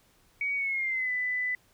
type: tone with pitch glide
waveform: sine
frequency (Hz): 2254 to 1996.5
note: C#7 to B6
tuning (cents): +28 to +18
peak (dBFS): -27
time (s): 0.41-1.55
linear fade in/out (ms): 2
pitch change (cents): -210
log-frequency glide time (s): 0.55-1.11
effects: pink hiss -64 dBFS RMS until 1.73 s